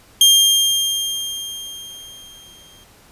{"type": "tone with exponential decay", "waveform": "sawtooth", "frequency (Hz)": 3201, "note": "G7", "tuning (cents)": 36, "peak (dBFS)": -4, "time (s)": [0.21, 2.84], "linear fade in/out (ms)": 2, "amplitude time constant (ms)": 570, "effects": ["pink hiss -49 dBFS RMS until 3.11 s", "resampled to 32000 Hz"]}